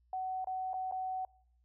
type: tone with dropouts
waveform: sine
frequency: 750 Hz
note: F#5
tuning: 23 cents sharp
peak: -34 dBFS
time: 0.13-1.25 s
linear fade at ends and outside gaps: 2 ms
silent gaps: 0.445-0.471 / 0.733-0.74 / 0.913-0.922 s
effects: noise-tail reverb RT60 0.6 s tail -24 dB re dry + added 60 Hz sine -67 dBFS peak until 1.64 s